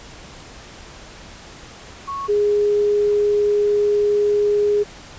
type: tone pair in turn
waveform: sine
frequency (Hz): 1104 / 413.5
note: C#6 / G#4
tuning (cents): -7 / -8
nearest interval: octave + perfect fourth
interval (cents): 1701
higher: first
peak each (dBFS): -24 / -14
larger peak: second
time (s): 2.07-2.28 / 2.28-4.84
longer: second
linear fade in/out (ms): 20
effects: pink hiss -40 dBFS RMS until 5.18 s + resampled to 16000 Hz